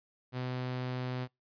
sawtooth tone, 126.6 Hz, B2, 43 cents sharp, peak -30 dBFS, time 0.32-1.28 s, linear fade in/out 50 ms, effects noise-tail reverb RT60 0.2 s tail -25 dB re dry + resampled to 11025 Hz

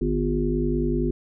harmonic tone with a mistuned harmonic, 50.4 Hz, G1, 49 cents sharp, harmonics 1 / 3 / 5 / 7 / 8, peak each -26 / -29 / -26 / -26 / -31 dBFS, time 0.01-1.11 s, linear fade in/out 5 ms, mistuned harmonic 5, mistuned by -31 cents, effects none

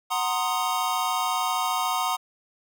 square chord, C half-diminished seventh, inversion second, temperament equal, 740 / 932.3 / 1046.5 / 1244.5 Hz, Gb5 / Bb5 / C6 / Eb6, 0 / 0 / 0 / 0 cents, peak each -30 dBFS, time 0.1-2.17 s, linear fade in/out 20 ms, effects none

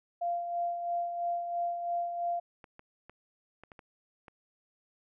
sine tone with tremolo, 693 Hz, F5, 14 cents flat, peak -28 dBFS, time 0.21-2.4 s, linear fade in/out 10 ms, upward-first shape sine, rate 3 Hz, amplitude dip 50%
clicks, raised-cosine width 0.5 ms, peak -34 dBFS, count 7, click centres 2.642 / 2.794 / 3.096 / 3.636 / 3.718 / 3.792 / 4.282 s
effects none

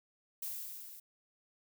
violet noise with level ramp, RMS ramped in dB -39 to -52 dBFS, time 0.42-1 s, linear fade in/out 5 ms, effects none

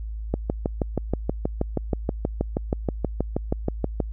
click train, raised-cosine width 2 ms, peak -9 dBFS, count 24, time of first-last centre 0.34-4.002 s, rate 6.28 Hz, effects added 54 Hz sine -29 dBFS peak until 4.12 s

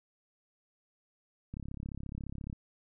click train, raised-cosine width 5 ms, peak -28 dBFS, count 35, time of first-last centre 1.54-2.528 s, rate 34.4 Hz, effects none

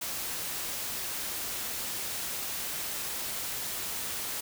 white noise, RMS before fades -35 dBFS, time 0.01-4.41 s, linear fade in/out 10 ms, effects none

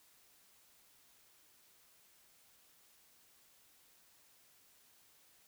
silence, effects white hiss -67 dBFS RMS until 5.47 s

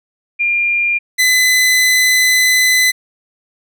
sine / sawtooth tone pair in turn, 2400 / 2014 Hz, D7 / B6, +37 / +33 cents, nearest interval minor third, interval 304 cents, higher first, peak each -12 / -6 dBFS, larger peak second, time 0.39-0.99 / 1.18-2.92 s, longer second, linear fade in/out 20 ms, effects none

